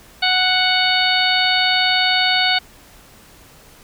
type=harmonic tone; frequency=740 Hz; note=F#5; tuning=in tune; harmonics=1 / 2 / 3 / 4 / 5 / 6; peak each=-21 / -21 / -21 / -21 / -21 / -21 dBFS; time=0.22-2.59 s; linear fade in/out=10 ms; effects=pink hiss -46 dBFS RMS until 3.83 s